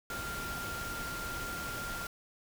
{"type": "tone in noise", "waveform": "sine", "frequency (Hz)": 1392, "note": "F6", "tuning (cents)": -6, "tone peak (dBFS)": -39, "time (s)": [0.1, 2.07], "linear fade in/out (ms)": 2, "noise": "pink", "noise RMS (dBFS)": -41, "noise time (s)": [0.1, 2.07], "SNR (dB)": -1, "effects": []}